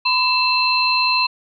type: tone cluster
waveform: sine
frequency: 1013 / 2658 / 4127 Hz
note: B5 / E7 / C8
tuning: +44 / +14 / -25 cents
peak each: -19 dBFS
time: 0.05-1.27 s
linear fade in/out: 10 ms
effects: none